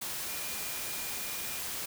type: tone in noise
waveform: sine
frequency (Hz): 2419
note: D#7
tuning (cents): -49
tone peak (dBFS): -47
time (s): 0.28-1.6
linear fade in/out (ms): 10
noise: white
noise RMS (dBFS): -37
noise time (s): 0.01-1.86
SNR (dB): -13
effects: none